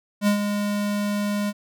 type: tone with ADSR envelope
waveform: square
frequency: 205.5 Hz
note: G#3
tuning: 18 cents flat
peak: -16 dBFS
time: 0.21-1.53 s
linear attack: 63 ms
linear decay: 100 ms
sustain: -7 dB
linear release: 43 ms
effects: none